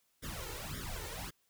pink noise with flanger, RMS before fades -42 dBFS, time 0.22-1.31 s, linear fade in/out 20 ms, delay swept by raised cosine 0.56 to 2.26 ms, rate 1.8 Hz, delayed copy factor +0.95, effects white hiss -75 dBFS RMS until 1.49 s

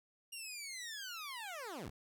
15% pulse linear sweep, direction down, 2832 to 36.71 Hz, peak -37 dBFS, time 0.32-1.9 s, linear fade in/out 10 ms, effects none

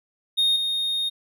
triangle tone with level steps, 3700 Hz, A#7, 14 cents flat, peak -16 / -21 dBFS, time 0.37-1.1 s, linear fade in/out 20 ms, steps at 0.56 s, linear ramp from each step 2 ms, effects none

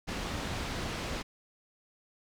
pink low-pass noise, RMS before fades -36 dBFS, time 0.07-1.23 s, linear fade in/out 20 ms, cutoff 5300 Hz, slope 12 dB/octave, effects none

